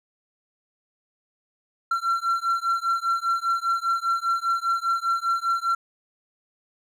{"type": "beating tone pair", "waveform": "triangle", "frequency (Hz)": [1358, 1363], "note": ["F6", "F6"], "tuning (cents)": [-49, -43], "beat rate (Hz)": 5, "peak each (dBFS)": -23, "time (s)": [1.91, 5.75], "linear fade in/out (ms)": 5, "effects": []}